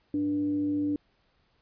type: tone with frequency modulation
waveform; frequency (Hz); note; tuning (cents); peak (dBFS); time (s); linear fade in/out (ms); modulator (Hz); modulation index
sine; 293.7; D4; 0; -25; 0.14-0.96; 2; 191; 0.26
effects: pink hiss -69 dBFS RMS until 1.61 s + resampled to 11025 Hz